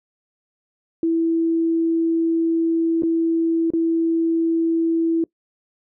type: tone with dropouts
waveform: sine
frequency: 329.6 Hz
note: E4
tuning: in tune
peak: -16 dBFS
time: 1.03-5.24 s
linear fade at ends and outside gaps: 2 ms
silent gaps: 3.023-3.033 / 3.704-3.735 s
effects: noise-tail reverb RT60 0.1 s tail -23 dB re dry